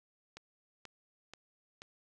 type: click train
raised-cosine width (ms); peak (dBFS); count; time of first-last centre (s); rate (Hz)
0.2; -30; 4; 0.37-1.819; 2.07
effects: none